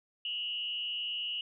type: tone with frequency modulation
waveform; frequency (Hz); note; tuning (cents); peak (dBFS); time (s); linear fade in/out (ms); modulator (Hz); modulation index
sine; 2907; F#7; -31; -33; 0.25-1.41; 2; 184; 0.65
effects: none